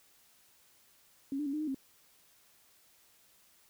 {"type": "tone with pitch steps", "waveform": "sine", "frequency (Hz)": [274.4, 296.7, 276.7, 303.7, 308.6, 267.9], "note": ["C#4", "D4", "C#4", "D#4", "D#4", "C4"], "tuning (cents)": [-17, 18, -3, -42, -14, 41], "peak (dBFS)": -32, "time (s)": [1.32, 1.746], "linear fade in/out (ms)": 2, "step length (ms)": 71, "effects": ["white hiss -65 dBFS RMS until 3.69 s"]}